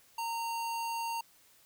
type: tone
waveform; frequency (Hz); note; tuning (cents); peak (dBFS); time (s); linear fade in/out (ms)
square; 922; A#5; -19; -34; 0.18-1.21; 5
effects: white hiss -63 dBFS RMS until 1.65 s